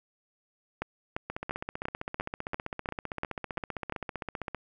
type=two click trains; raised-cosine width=0.5 ms; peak=-19 / -16 dBFS; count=51 / 10; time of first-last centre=1.3-4.547 / 0.82-3.923 s; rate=15.4 / 2.9 Hz; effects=none